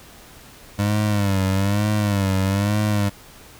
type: tone with vibrato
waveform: 25% pulse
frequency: 100.5 Hz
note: G2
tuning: 44 cents sharp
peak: -14 dBFS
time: 0.78-3.1 s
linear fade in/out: 20 ms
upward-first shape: sine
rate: 1.1 Hz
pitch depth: 92 cents each way
effects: pink hiss -45 dBFS RMS until 3.59 s